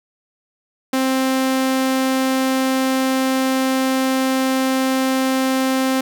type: tone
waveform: sawtooth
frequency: 262.9 Hz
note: C4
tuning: 8 cents sharp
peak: -12 dBFS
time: 0.93-6.01 s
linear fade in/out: 5 ms
effects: none